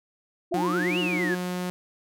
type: tone with vibrato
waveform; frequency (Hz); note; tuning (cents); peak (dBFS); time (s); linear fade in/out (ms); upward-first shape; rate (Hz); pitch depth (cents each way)
sine; 330; E4; +2; -27; 0.51-1.35; 10; sine; 8.9; 170
type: exponential two-way sweep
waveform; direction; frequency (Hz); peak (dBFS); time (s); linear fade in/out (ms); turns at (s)
sine; up then down; 646 to 2952 to 1622; -27; 0.52-1.35; 5; 0.99
type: tone with pitch glide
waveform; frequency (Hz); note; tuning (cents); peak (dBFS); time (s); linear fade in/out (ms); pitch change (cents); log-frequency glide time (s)
sawtooth; 178.7 to 180.05; F3 to F#3; +40 to -47; -24; 0.54-1.7; 0; +13; 0.75-1.03
effects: none